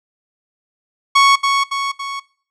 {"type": "tone with echo", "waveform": "sawtooth", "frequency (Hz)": 1108.7, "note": "C#6", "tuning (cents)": 0, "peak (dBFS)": -4, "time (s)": [1.15, 1.36], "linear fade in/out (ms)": 10, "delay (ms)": 280, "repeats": 3, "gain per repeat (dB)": -5, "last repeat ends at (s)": 2.2, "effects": ["noise-tail reverb RT60 0.5 s tail -22 dB re dry", "low-pass 6000 Hz 12 dB/octave"]}